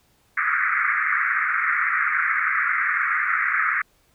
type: band-pass noise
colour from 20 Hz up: pink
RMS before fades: -22 dBFS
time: 0.37-3.82 s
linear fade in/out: 5 ms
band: 1200 to 2200 Hz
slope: 96 dB/octave
effects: pink hiss -62 dBFS RMS until 4.14 s